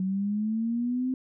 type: linear sweep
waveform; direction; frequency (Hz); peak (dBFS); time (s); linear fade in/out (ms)
sine; up; 185.3 to 260.6; -25; 0-1.14; 2
effects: none